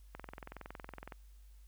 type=click train; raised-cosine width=0.5 ms; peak=-30 dBFS; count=22; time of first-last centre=0.15-1.122 s; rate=21.6 Hz; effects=added 50 Hz sine -54 dBFS peak until 1.67 s + white hiss -72 dBFS RMS until 1.67 s